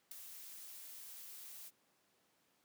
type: noise with ADSR envelope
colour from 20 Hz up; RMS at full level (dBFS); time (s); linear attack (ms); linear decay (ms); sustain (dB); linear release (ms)
blue; -44; 0.11-1.71; 6; 4; -8; 38
effects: pink hiss -75 dBFS RMS until 2.64 s + high-pass 200 Hz 12 dB/octave